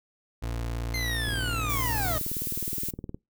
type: tone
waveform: 30% pulse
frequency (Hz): 57.8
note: A#1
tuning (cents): -14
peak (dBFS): -27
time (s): 0.42-2.19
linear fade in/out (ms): 10
type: linear sweep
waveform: 25% pulse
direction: down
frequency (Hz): 2100 to 600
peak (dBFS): -26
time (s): 0.94-2.18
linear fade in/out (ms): 2
type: click train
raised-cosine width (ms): 3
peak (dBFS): -23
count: 37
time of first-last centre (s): 1.28-3.145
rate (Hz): 19.3
type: noise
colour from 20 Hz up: violet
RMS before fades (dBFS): -32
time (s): 1.69-2.91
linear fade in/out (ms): 10
effects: noise-tail reverb RT60 0.2 s tail -24 dB re dry